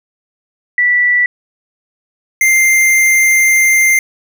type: tone pair in turn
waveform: sine / square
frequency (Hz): 1962 / 2096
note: B6 / C7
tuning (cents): -12 / +2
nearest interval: minor second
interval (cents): 114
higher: second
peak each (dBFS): -8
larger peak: neither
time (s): 0.78-1.26 / 2.41-3.99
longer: second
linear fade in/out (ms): 2
effects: none